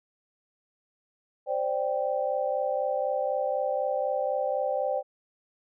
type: chord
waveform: sine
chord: C suspended second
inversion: none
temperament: equal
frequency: 523.3 / 587.3 / 784 Hz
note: C5 / D5 / G5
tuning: 0 / 0 / 0 cents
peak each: -29 / -29 / -31 dBFS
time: 1.46-5.03 s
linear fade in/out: 50 ms
effects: none